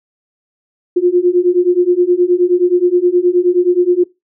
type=beating tone pair; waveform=sine; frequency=351 / 360.5 Hz; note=F4 / F#4; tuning=+9 / -45 cents; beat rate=9.5 Hz; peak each=-12 / -11 dBFS; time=0.96-4.04 s; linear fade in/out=10 ms; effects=noise-tail reverb RT60 0.2 s tail -20 dB re dry